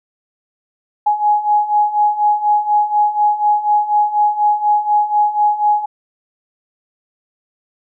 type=beating tone pair; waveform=sine; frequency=834 / 838.1 Hz; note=G#5 / G#5; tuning=+7 / +16 cents; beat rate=4.1 Hz; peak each=-17 / -13 dBFS; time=1.06-5.86 s; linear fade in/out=10 ms; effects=none